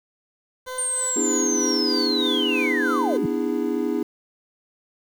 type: tone with tremolo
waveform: 20% pulse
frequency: 510 Hz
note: C5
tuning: 44 cents flat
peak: -25 dBFS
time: 0.66-3.18 s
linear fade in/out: 20 ms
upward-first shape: sine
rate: 3.2 Hz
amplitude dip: 50%
type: linear sweep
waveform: sine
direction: down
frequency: 8860 to 121.1 Hz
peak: -22 dBFS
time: 0.78-3.26 s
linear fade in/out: 5 ms
type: chord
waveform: triangle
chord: E dominant seventh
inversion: second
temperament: just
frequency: 247.2 / 296.7 / 329.6 / 412 Hz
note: B3 / D4 / E4 / G#4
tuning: +2 / +18 / 0 / -14 cents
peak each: -25 dBFS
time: 1.16-4.03 s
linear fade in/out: 5 ms
effects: 8-bit